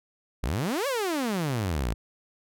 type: exponential two-way sweep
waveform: sawtooth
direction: up then down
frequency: 50.4 to 580 to 50.4 Hz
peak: -22 dBFS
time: 0.43-1.94 s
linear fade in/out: 5 ms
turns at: 0.87 s
effects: none